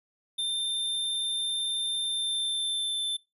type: tone with pitch glide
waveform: square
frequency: 3589 to 3538 Hz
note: A7 to A7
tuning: +34 to +9 cents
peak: -28 dBFS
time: 0.38-3.17 s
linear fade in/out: 10 ms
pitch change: -25 cents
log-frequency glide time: 2.03-3.05 s
effects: noise-tail reverb RT60 0.2 s tail -20 dB re dry + resampled to 32000 Hz